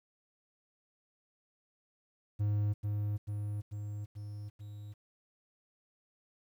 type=tone with echo; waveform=triangle; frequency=103.83 Hz; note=G#2; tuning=in tune; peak=-26 dBFS; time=2.39-2.74 s; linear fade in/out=20 ms; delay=440 ms; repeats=5; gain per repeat=-3 dB; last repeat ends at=4.94 s; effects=11-bit